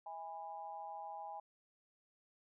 sine tone with amplitude modulation, 820 Hz, G#5, 22 cents flat, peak -40 dBFS, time 0.06-1.4 s, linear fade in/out 5 ms, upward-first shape sine, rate 173 Hz, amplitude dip 90%, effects none

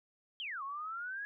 sine exponential two-way sweep, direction down then up, 3300 to 1072 to 1689 Hz, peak -38 dBFS, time 0.4-1.25 s, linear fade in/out 0 ms, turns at 0.63 s, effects none

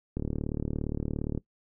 click train, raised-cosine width 3 ms, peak -18 dBFS, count 46, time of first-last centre 0.17-1.376 s, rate 37.3 Hz, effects noise-tail reverb RT60 0.1 s tail -20 dB re dry

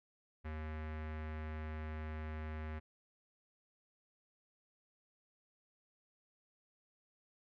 square tone with low-pass filter, 77.78 Hz, D#2, in tune, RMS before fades -43 dBFS, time 0.44-2.8 s, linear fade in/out 20 ms, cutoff 2000 Hz, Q 2.1, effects none

